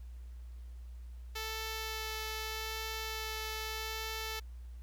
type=tone with vibrato; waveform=5% pulse; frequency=439.3 Hz; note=A4; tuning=3 cents flat; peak=-26 dBFS; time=1.35-4.4 s; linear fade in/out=10 ms; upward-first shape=sine; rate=0.82 Hz; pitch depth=8 cents each way; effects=added 60 Hz sine -44 dBFS peak until 4.82 s + pink hiss -69 dBFS RMS until 4.82 s